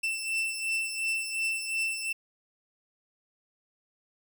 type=beating tone pair; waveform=40% pulse; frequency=2670 / 2672.8 Hz; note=E7 / E7; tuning=+22 / +23 cents; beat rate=2.8 Hz; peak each=-29 / -33 dBFS; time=0.03-2.13 s; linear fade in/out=10 ms; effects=none